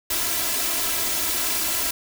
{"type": "noise with comb filter", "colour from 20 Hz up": "white", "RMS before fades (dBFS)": -24, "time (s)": [0.1, 1.91], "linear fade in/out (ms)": 5, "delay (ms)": 3, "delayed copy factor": 0.95, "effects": []}